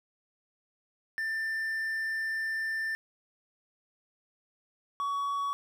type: tone pair in turn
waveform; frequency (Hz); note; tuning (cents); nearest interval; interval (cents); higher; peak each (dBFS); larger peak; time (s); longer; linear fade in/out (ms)
triangle; 1784 / 1126; A6 / C#6; +23 / +27; minor sixth; 796; first; -28 / -27; second; 1.18-2.95 / 5-5.53; first; 0
effects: none